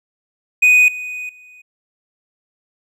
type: tone with level steps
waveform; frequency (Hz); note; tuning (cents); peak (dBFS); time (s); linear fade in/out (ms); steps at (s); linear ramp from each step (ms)
triangle; 2489; D#7; 0; -6 / -23 / -39; 0.62-1.62; 10; 0.88 / 1.29; 2
effects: none